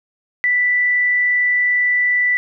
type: tone with frequency modulation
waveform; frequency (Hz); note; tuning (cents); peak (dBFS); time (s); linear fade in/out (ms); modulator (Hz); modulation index
sine; 1975.5; B6; 0; -13; 0.44-2.37; 0; 37.6; 0.22
effects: none